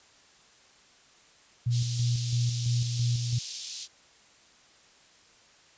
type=tone with tremolo; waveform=sine; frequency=120 Hz; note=B2; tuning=49 cents flat; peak=-23 dBFS; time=1.66-3.39 s; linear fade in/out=10 ms; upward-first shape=square; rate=3 Hz; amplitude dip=45%
type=band-pass noise; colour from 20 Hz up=white; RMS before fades=-39 dBFS; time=1.7-3.88 s; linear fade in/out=50 ms; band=3500 to 6700 Hz; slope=24 dB/octave
effects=white hiss -58 dBFS RMS until 5.77 s + resampled to 16000 Hz